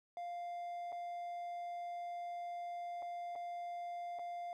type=tone with dropouts; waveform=triangle; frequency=698.5 Hz; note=F5; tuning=in tune; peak=-39 dBFS; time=0.17-4.53 s; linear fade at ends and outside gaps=1 ms; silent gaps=0.921-0.926 / 3.023-3.026 / 3.354-3.359 / 4.188-4.193 s; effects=none